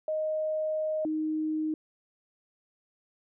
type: tone pair in turn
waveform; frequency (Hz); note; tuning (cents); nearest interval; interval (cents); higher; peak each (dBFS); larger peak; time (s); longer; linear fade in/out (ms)
sine; 622.3 / 311.1; D#5 / D#4; 0 / 0; octave; 1200; first; -27; neither; 0.08-1.05 / 1.05-1.74; first; 2
effects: none

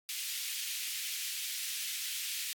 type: high-pass noise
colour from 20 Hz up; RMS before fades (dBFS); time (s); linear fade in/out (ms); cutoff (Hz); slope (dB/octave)
pink; -38; 0.09-2.53; 0; 2400; 24
effects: AAC 64 kbps

